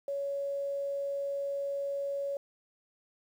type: tone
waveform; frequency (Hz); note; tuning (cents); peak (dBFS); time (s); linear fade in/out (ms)
sine; 560; C#5; +18; -31; 0.08-2.37; 2
effects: 10-bit